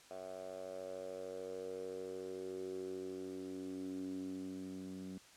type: tone with band-pass filter sweep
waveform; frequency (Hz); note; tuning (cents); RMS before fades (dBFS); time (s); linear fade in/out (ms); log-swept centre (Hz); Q
10% pulse; 93.5; F#2; +19; -45; 0.11-5.18; 0; 670 to 220; 5.2
effects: white hiss -61 dBFS RMS until 5.36 s + low-pass 8000 Hz 12 dB/octave

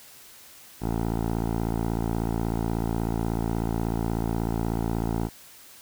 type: tone with low-pass filter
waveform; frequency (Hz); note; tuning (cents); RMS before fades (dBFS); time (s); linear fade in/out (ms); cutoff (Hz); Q
10% pulse; 56.4; A1; +44; -27; 0.8-5.3; 50; 870; 1.1
effects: white hiss -49 dBFS RMS until 5.81 s

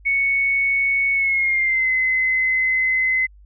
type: tone with pitch glide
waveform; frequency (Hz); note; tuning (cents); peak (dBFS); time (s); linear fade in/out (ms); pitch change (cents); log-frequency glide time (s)
sine; 2217 to 2045; C#7 to C7; 0 to -40; -16; 0.05-3.27; 20; -140; 1.13-1.9
effects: added 50 Hz sine -44 dBFS peak until 3.45 s

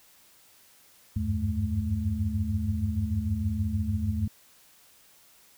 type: tone cluster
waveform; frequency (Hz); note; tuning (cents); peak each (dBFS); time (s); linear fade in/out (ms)
sine; 79.2 / 93.5 / 100 / 215; D#2 / F#2 / G2 / A3; +31 / +19 / +35 / -40; -31; 1.16-4.28; 5
effects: white hiss -58 dBFS RMS until 5.57 s

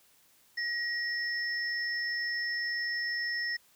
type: tone pair together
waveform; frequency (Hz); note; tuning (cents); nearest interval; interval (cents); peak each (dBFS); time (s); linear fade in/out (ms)
sine; 1899 / 5294; A#6 / E8; +32 / +7; octave + tritone; 1775; -31 / -37; 0.57-3.57; 10
effects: white hiss -64 dBFS RMS until 3.75 s

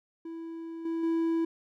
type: tone with level steps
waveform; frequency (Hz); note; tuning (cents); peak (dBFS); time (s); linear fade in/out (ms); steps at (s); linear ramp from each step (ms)
triangle; 329.6; E4; 0; -35 / -27 / -23; 0.25-1.45; 5; 0.85 / 1.03; 5
effects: none

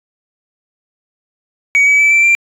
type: tone with pitch steps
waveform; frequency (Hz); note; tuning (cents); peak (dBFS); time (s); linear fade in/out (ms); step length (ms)
sine; 2257 / 2283 / 2310 / 2337 / 2364; C#7 / D7 / D7 / D7 / D7; +31 / -50 / -29 / -9 / +11; -4; 1.75-2.35; 0; 120
effects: tanh soft clip ceiling -6 dBFS

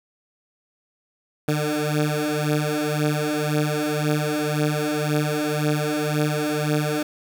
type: beating tone pair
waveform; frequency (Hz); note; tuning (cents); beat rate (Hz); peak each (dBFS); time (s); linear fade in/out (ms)
15% pulse; 149.3 / 151.2; D3 / D#3; +29 / -49; 1.9; -18 / -17; 1.48-7.03; 5
effects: none

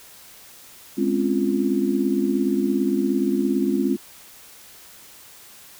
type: chord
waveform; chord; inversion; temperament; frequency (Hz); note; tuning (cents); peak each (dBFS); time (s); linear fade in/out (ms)
sine; Db major seventh; second; just; 207.9 / 259.9 / 277.2 / 346.5; Ab3 / C4 / Db4 / F4; +2 / -11 / 0 / -14; -24; 0.97-3.97; 20
effects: white hiss -46 dBFS RMS until 5.79 s

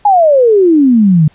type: exponential sweep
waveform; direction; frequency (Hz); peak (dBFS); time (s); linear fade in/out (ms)
sine; down; 847 to 146.83; -4; 0.05-1.28; 5
effects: pink hiss -48 dBFS RMS until 1.34 s + resampled to 8000 Hz

